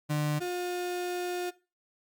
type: tone pair in turn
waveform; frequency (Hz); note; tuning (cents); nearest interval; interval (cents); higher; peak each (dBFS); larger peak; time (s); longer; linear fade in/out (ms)
35% pulse; 150 / 356.8; D3 / F4; +37 / +37; octave + minor third; 1500; second; -25 / -29; first; 0.09-0.4 / 0.4-1.51; second; 20
effects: noise-tail reverb RT60 0.3 s tail -19 dB re dry + Opus 48 kbps